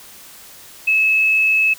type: tone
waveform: sine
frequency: 2593 Hz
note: E7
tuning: 29 cents flat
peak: -12 dBFS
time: 0.87-1.74 s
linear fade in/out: 10 ms
effects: white hiss -41 dBFS RMS until 1.78 s